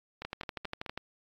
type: two click trains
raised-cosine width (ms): 0.3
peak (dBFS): -24 / -20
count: 4 / 10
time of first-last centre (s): 0.22-0.862 / 0.25-0.976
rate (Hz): 4.67 / 12.4
effects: AAC 48 kbps